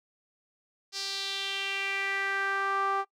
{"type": "tone with band-pass filter sweep", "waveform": "sawtooth", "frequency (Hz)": 392.6, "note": "G4", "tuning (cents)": 3, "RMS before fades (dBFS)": -31, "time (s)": [0.92, 3.05], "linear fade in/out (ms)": 50, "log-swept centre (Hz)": [5000, 1000], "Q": 3.4, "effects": ["noise-tail reverb RT60 0.1 s tail -21 dB re dry"]}